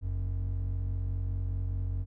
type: tone pair together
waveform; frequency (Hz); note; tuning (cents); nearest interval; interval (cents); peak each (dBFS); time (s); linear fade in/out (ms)
triangle; 47.23 / 92.2; F#1 / F#2; +36 / -6; octave; 1158; -30 / -29; 0.01-2.06; 50
effects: tanh soft clip ceiling -21 dBFS